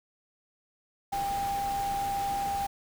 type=tone in noise; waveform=sine; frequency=796 Hz; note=G5; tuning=26 cents sharp; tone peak=-28 dBFS; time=1.12-2.67 s; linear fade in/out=10 ms; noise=pink; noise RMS=-40 dBFS; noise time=1.12-2.67 s; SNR=+9 dB; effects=none